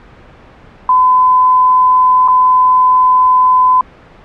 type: tone with dropouts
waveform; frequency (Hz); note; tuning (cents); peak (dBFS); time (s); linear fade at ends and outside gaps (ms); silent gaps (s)
sine; 1013; B5; +44; -5; 0.89-3.81; 2; 2.278-2.283
effects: pink hiss -39 dBFS RMS until 4.24 s + low-pass 2000 Hz 12 dB/octave